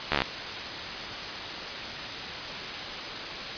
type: slowing click train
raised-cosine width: 0.3 ms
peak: -7 dBFS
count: 8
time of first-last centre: 0.12-0.22 s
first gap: 13 ms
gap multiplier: 1.03
effects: white hiss -34 dBFS RMS until 3.57 s + resampled to 11025 Hz